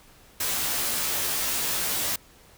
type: noise with comb filter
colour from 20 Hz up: white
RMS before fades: -27 dBFS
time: 0.4-2.16 s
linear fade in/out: 5 ms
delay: 15 ms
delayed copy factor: -1
effects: pink hiss -54 dBFS RMS until 2.57 s